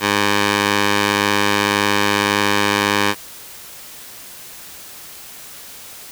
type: tone with band-pass filter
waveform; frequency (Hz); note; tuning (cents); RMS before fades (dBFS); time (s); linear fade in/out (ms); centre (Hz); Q
15% pulse; 101.8; G#2; -34; -17; 0-3.15; 50; 2300; 0.55
effects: white hiss -37 dBFS RMS until 6.11 s